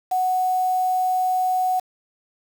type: tone with quantisation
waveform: sine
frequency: 740 Hz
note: F#5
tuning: in tune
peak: -18 dBFS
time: 0.11-1.8 s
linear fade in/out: 10 ms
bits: 6
effects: none